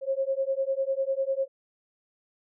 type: beating tone pair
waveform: sine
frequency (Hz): 534 / 544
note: C5 / C#5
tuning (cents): +35 / -33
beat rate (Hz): 10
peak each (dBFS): -28 / -28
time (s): 0.01-1.48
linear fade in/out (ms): 50
effects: none